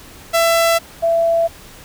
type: tone pair in turn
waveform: sawtooth / sine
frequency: 668 / 668 Hz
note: E5 / E5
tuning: +23 / +23 cents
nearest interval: unison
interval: 0 cents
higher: neither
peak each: -8 / -12 dBFS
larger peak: first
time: 0.33-0.79 / 1.02-1.48 s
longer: neither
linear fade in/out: 20 ms
effects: pink hiss -40 dBFS RMS until 1.84 s